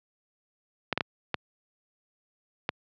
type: clicks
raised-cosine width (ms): 0.3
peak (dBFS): -9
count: 5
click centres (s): 0.927 / 0.976 / 1.008 / 1.343 / 2.691
effects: high-pass 100 Hz 12 dB/octave + low-pass 4000 Hz 12 dB/octave